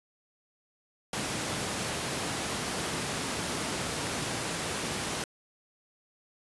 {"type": "high-pass noise", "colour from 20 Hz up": "pink", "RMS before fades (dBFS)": -33, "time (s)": [1.13, 5.24], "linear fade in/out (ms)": 2, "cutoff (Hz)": 120, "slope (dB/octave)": 12, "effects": ["resampled to 24000 Hz"]}